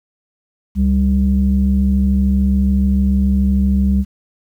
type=tone pair together; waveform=sine; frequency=69.7 / 196.7 Hz; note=C#2 / G3; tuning=+10 / +6 cents; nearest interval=octave + tritone; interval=1796 cents; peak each=-13 / -13 dBFS; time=0.75-4.05 s; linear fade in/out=50 ms; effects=tanh soft clip ceiling -5 dBFS + 8-bit